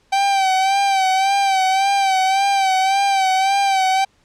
45% pulse tone with vibrato, 775 Hz, G5, 20 cents flat, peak -14 dBFS, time 0.12-4.05 s, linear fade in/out 10 ms, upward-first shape sine, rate 1.8 Hz, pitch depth 49 cents each way, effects pink hiss -59 dBFS RMS until 4.24 s + low-pass 7000 Hz 12 dB/octave

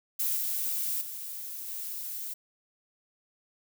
violet noise with level steps, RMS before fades -29 / -31 / -39 / -37 dBFS, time 0.19-2.34 s, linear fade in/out 10 ms, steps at 0.37 / 1.01 / 1.68 s, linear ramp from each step 5 ms, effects none

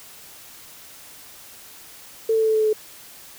sine tone with pitch steps, 446.6 / 443.8 / 441 / 438.2 / 435.4 / 432.6 / 429.9 Hz, A4 / A4 / A4 / A4 / A4 / A4 / A4, +26 / +15 / +4 / -7 / -18 / -29 / -40 cents, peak -16 dBFS, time 2.29-2.731 s, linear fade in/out 5 ms, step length 63 ms, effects white hiss -44 dBFS RMS until 3.38 s

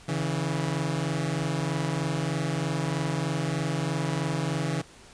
sawtooth tone pair together, 140 / 163.19 Hz, C#3 / E3, +18 / -17 cents, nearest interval minor third, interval 265 cents, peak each -25 dBFS, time 0.08-4.82 s, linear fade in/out 10 ms, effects pink hiss -51 dBFS RMS until 5.13 s + resampled to 22050 Hz

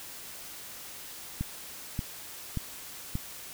click train, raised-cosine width 5 ms, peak -18 dBFS, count 4, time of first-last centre 1.41-3.154 s, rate 1.72 Hz, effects white hiss -44 dBFS RMS until 3.53 s

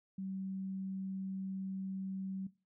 sine tone, 191.3 Hz, G3, 42 cents flat, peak -38 dBFS, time 0.18-2.47 s, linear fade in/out 5 ms, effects noise-tail reverb RT60 0.3 s tail -18 dB re dry

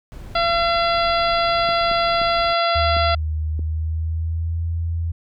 brown noise, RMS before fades -35 dBFS, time 0.12-2.53 s, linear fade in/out 0 ms
harmonic tone, 680 Hz, F5, 46 cents flat, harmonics 1 / 2 / 3 / 4 / 5 / 6 / 7, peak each -19 / -21 / -28 / -30 / -28 / -30 / -30 dBFS, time 0.35-3.15 s, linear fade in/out 5 ms
clicks, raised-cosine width 3 ms, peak -20 dBFS, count 5, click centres 1.69 / 1.914 / 2.216 / 2.967 / 3.593 s
sine tone with pitch glide, 77.78 to 83.36 Hz, D#2 to E2, 0 to +20 cents, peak -20 dBFS, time 2.75-5.12 s, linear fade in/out 10 ms, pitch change +120 cents, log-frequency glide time 3.5-4.62 s
effects none

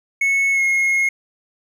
triangle tone with pitch glide, 2200 to 2158 Hz, C#7 to C#7, -14 to -47 cents, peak -13 dBFS, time 0.21-1.09 s, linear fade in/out 5 ms, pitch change -33 cents, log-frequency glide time 0.52-0.62 s, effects none

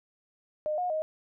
sine tone with pitch steps, 610 / 720 / 625 Hz, D#5 / F#5 / D#5, -34 / -47 / +8 cents, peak -27 dBFS, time 0.66-1.02 s, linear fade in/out 0 ms, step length 120 ms, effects none

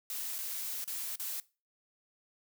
blue noise with dropouts, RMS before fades -38 dBFS, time 0.1-1.4 s, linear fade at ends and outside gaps 1 ms, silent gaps 0.383-0.387 / 0.842-0.877 / 1.157-1.197 s, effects noise-tail reverb RT60 0.3 s tail -20 dB re dry

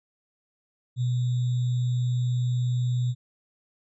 sine tone with sample-and-hold, 123.47 Hz, B2, in tune, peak -22 dBFS, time 0.96-3.15 s, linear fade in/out 50 ms, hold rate 3675 Hz, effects resampled to 22050 Hz

